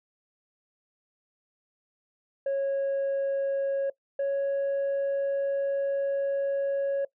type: tone pair in turn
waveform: sine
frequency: 550 / 554.5 Hz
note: C#5 / C#5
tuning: -14 / 0 cents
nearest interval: unison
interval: 14 cents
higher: second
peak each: -22 dBFS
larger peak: neither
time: 2.46-3.9 / 4.19-7.05 s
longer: second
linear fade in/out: 5 ms
effects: noise-tail reverb RT60 0.1 s tail -21 dB re dry + tanh soft clip ceiling -24 dBFS